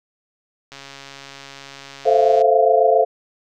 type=click train; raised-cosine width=0.2 ms; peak=-20 dBFS; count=235; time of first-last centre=0.72-2.416 s; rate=138 Hz
type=chord; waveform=sine; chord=F major seventh; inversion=first; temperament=equal with one note detuned; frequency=440 / 523.3 / 671.2 / 698.5 Hz; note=A4 / C5 / E5 / F5; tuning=0 / 0 / +31 / 0 cents; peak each=-17 dBFS; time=2.05-3.05 s; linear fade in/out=20 ms
effects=none